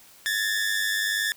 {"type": "tone pair together", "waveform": "sawtooth", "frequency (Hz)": [1700.9, 1802], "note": ["G#6", "A6"], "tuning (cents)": [41, 41], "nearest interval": "minor second", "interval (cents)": 100, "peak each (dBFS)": -23, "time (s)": [0.26, 1.32], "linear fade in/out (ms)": 0, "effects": ["white hiss -52 dBFS RMS until 1.36 s"]}